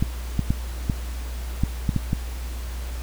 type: clicks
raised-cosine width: 5 ms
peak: -8 dBFS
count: 8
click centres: 0.025 / 0.393 / 0.505 / 0.898 / 1.636 / 1.892 / 1.963 / 2.131 s
effects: added 60 Hz sine -28 dBFS peak until 3.02 s + pink hiss -41 dBFS RMS until 3.02 s